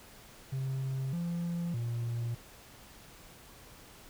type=tone with pitch steps; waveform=triangle; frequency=133.2 / 171.4 / 117.7 Hz; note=C3 / F3 / A#2; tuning=+31 / -32 / +17 cents; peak=-29 dBFS; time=0.52-2.35 s; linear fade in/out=10 ms; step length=610 ms; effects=tanh soft clip ceiling -25 dBFS + pink hiss -54 dBFS RMS until 4.09 s